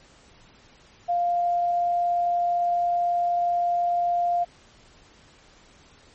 sine tone, 699 Hz, F5, 1 cent sharp, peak -20 dBFS, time 1.08-4.45 s, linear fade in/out 20 ms, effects pink hiss -54 dBFS RMS until 6.14 s + MP3 32 kbps

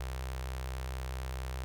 sawtooth tone with notch filter, 64.5 Hz, C2, 24 cents flat, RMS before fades -38 dBFS, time 0-1.64 s, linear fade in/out 0 ms, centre 240 Hz, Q 0.57, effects none

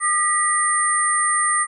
sine tone cluster, 1216 / 1943 / 8950 Hz, D#6 / B6 / C#9, -40 / -29 / +16 cents, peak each -20 / -23 / -20 dBFS, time 0-1.67 s, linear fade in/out 50 ms, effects none

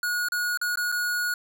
square tone with dropouts, 1450 Hz, F#6, 35 cents flat, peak -25 dBFS, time 0.03-1.34 s, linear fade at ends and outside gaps 2 ms, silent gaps 0.286-0.32 / 0.574-0.614 / 0.757-0.773 / 0.918-0.923 s, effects none

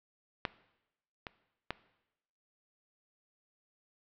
clicks, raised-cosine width 0.3 ms, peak -14 / -23 / -17 dBFS, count 3, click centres 0.452 / 1.268 / 1.706 s, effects noise-tail reverb RT60 0.9 s tail -18 dB re dry + low-pass 4000 Hz 12 dB/octave

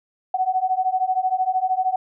sine beating tone pair, 740 / 753 Hz, F#5 / F#5, 0 / +30 cents, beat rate 13 Hz, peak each -22 / -21 dBFS, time 0.34-1.96 s, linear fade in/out 5 ms, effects none

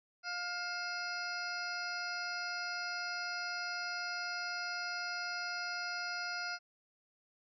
harmonic tone with a mistuned harmonic, 708 Hz, F5, 23 cents sharp, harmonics 1 / 2 / 3 / 4 / 6 / 7 / 8, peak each -45 / -39 / -48 / -49 / -49 / -44 / -52 dBFS, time 0.23-6.59 s, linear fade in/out 50 ms, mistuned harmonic 4, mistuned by -120 cents, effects none

